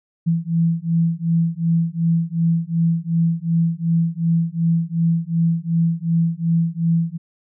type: beating tone pair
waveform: sine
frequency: 165.1 / 167.8 Hz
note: E3 / E3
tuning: +3 / +31 cents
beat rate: 2.7 Hz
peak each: -19 dBFS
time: 0.26-7.18 s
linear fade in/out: 20 ms
effects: none